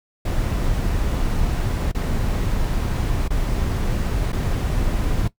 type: noise with dropouts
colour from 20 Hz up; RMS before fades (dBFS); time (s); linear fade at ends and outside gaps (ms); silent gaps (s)
brown; -21; 0.25-5.28; 5; 1.917-1.947 / 3.281-3.304 / 4.321-4.328
effects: noise-tail reverb RT60 0.1 s tail -17 dB re dry